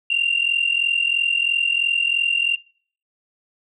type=tone pair together; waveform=sine; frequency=2751 / 2794 Hz; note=F7 / F7; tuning=-27 / 0 cents; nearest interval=unison; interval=27 cents; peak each=-19 dBFS; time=0.1-2.56 s; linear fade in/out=5 ms; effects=noise-tail reverb RT60 0.5 s tail -23 dB re dry + tanh soft clip ceiling -11 dBFS